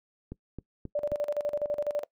click train, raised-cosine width 3 ms, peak -25 dBFS, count 4, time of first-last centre 0.32-1.12 s, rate 3.75 Hz
sine tone with tremolo, 587.3 Hz, D5, in tune, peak -25 dBFS, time 0.95-2.04 s, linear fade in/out 5 ms, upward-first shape square, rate 12 Hz, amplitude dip 80%
effects noise-tail reverb RT60 0.1 s tail -22 dB re dry

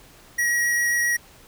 square tone with vibrato, 1906 Hz, A#6, 38 cents sharp, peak -20 dBFS, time 0.38-1.17 s, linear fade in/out 10 ms, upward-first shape sine, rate 7.5 Hz, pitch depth 8 cents each way, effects pink hiss -50 dBFS RMS until 1.47 s

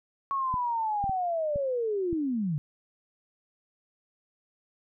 sine linear sweep, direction down, 1112 to 138.2 Hz, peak -26 dBFS, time 0.31-2.58 s, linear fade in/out 0 ms
clicks, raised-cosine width 5 ms, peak -24 dBFS, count 5, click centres 0.541 / 1.041 / 1.095 / 1.559 / 2.129 s
effects none

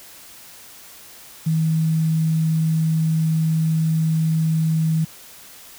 sine tone with quantisation, 160 Hz, D#3, 49 cents sharp, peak -16 dBFS, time 1.46-5.05 s, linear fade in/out 10 ms, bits 7, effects white hiss -43 dBFS RMS until 5.78 s

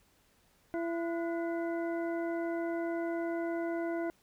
harmonic tone with a mistuned harmonic, 336.4 Hz, E4, 35 cents sharp, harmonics 1 / 2 / 3 / 4 / 6, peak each -33 / -37 / -49 / -45 / -50 dBFS, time 0.74-4.1 s, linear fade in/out 0 ms, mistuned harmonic 4, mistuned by +140 cents, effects pink hiss -68 dBFS RMS until 4.22 s

